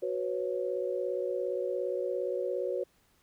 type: chord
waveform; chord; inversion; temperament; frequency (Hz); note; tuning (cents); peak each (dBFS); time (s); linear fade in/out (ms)
sine; F# suspended fourth; none; equal with one note detuned; 370 / 493.9 / 551.2; F#4 / B4 / C#5; 0 / 0 / -10; -34; 0.02-2.84; 10
effects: pink hiss -68 dBFS RMS until 3.22 s